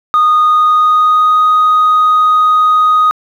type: tone with pitch glide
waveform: sine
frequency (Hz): 1233 to 1247.3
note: D#6 to D#6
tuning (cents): -16 to +4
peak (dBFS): -4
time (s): 0.14-3.11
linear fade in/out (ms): 0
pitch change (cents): +20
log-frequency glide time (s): 0.4-1.42
effects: tanh soft clip ceiling -4 dBFS + 7-bit